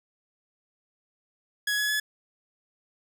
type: tone with pitch steps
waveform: sawtooth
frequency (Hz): 1675 / 1691.5 / 1708.2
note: G#6 / G#6 / G#6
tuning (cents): +14 / +31 / +48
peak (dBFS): -21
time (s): 1.67-2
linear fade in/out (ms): 5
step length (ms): 110
effects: none